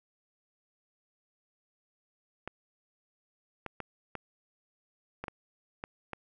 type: clicks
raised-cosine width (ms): 0.5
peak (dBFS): -22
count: 8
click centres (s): 2.476 / 3.663 / 3.803 / 4.153 / 5.24 / 5.282 / 5.839 / 6.133
effects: none